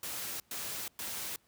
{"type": "noise bursts", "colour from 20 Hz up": "white", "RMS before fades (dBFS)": -39, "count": 3, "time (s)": [0.03, 1.36], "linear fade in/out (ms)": 2, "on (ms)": 370, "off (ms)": 110, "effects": ["pink hiss -69 dBFS RMS until 1.47 s", "high-pass 60 Hz 12 dB/octave"]}